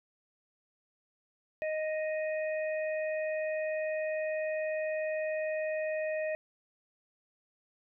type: harmonic tone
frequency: 622.3 Hz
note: D#5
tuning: in tune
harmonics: 1 / 3 / 4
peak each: -31 / -41 / -43 dBFS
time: 1.62-6.35 s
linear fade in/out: 0 ms
effects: none